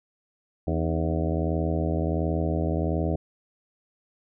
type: harmonic tone with a mistuned harmonic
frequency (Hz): 81.4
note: E2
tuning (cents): -21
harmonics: 1 / 2 / 3 / 4 / 5 / 6 / 7 / 8 / 9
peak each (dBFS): -27 / -29 / -34 / -31 / -34 / -36 / -35 / -35 / -39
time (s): 0.67-3.16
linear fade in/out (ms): 5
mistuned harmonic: 4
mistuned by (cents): -78
effects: none